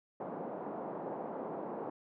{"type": "band-pass noise", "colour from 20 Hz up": "white", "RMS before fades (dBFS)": -41, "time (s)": [0.2, 1.9], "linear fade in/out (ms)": 5, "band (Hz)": [180, 830], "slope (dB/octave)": 24, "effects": []}